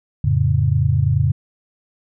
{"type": "chord", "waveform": "sine", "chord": "F augmented", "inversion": "none", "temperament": "equal with one note detuned", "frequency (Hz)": [87.31, 110, 138.99], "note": ["F2", "A2", "C#3"], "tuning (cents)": [0, 0, 5], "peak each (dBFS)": [-19, -18, -17], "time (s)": [0.24, 1.32], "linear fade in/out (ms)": 5, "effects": []}